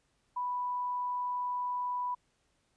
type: tone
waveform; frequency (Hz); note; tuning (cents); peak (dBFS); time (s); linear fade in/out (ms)
sine; 987.8; B5; 0; -31; 0.36-2.15; 10
effects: pink hiss -74 dBFS RMS until 2.76 s + resampled to 22050 Hz